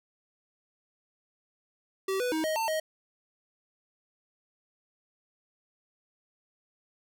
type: tone with pitch steps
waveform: square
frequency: 384.6 / 494.6 / 316.1 / 628 / 898 / 629 Hz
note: G4 / B4 / D#4 / D#5 / A5 / D#5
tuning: -33 / +3 / +27 / +16 / +35 / +19 cents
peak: -28 dBFS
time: 2.08-2.8 s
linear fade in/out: 5 ms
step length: 120 ms
effects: none